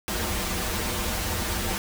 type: noise with comb filter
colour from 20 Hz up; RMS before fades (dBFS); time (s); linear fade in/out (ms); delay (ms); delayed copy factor
pink; -28; 0.08-1.78; 0; 7.2; -1
effects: none